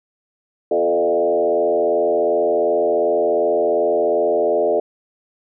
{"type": "tone with frequency modulation", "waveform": "sine", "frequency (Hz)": 520, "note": "C5", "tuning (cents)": -11, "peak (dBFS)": -14, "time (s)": [0.71, 4.8], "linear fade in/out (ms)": 5, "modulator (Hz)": 82.7, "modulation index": 1.9, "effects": []}